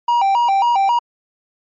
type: tone with vibrato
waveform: triangle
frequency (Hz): 864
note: A5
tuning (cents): -32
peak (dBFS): -10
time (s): 0.08-0.99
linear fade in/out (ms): 5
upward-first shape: square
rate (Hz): 3.7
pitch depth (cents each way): 170
effects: MP3 32 kbps